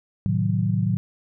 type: chord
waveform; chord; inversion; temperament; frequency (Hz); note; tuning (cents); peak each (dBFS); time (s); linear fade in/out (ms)
sine; A diminished seventh; none; equal; 110 / 130.81 / 155.56 / 185; A2 / C3 / Eb3 / Gb3; 0 / 0 / 0 / 0; -23 / -28 / -26 / -24; 0.26-0.97; 0
effects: none